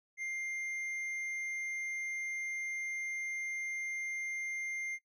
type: tone with hard clipping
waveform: triangle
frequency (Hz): 2100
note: C7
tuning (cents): +6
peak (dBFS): -38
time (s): 0.17-4.99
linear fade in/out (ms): 50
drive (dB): 9
effects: noise-tail reverb RT60 0.1 s tail -18 dB re dry